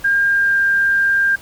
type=tone with pitch glide; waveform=sine; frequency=1607 to 1595.9 Hz; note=G6 to G6; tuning=+43 to +31 cents; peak=-12 dBFS; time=0.04-1.36 s; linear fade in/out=10 ms; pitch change=-12 cents; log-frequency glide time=0.27-0.59 s; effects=pink hiss -41 dBFS RMS until 1.41 s